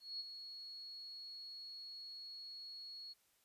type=tone with ADSR envelope; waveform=sine; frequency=4337 Hz; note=C#8; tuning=39 cents flat; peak=-40 dBFS; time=0-3.14 s; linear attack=200 ms; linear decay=23 ms; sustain=-8 dB; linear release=24 ms; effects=white hiss -75 dBFS RMS until 3.44 s + resampled to 32000 Hz